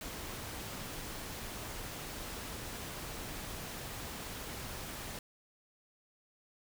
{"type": "noise", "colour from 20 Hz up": "pink", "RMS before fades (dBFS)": -43, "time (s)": [0.01, 5.19], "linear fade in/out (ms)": 2, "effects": []}